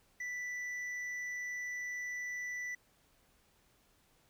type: tone with hard clipping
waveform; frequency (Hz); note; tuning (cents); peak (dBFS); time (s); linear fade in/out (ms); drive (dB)
triangle; 1975.5; B6; 0; -39; 0.2-2.75; 5; 8
effects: pink hiss -70 dBFS RMS until 4.29 s